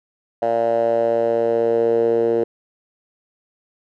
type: tone with band-pass filter sweep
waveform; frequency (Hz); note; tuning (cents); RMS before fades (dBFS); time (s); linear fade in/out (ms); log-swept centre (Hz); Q
10% pulse; 115.9; A#2; -10; -18; 0.42-2.44; 5; 640 to 420; 4.9
effects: none